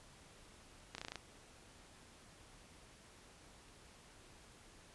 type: slowing click train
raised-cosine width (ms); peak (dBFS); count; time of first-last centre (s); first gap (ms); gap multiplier
0.2; -26; 7; 0.95-1.157; 32; 1.03
effects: pink hiss -61 dBFS RMS until 4.94 s + resampled to 24000 Hz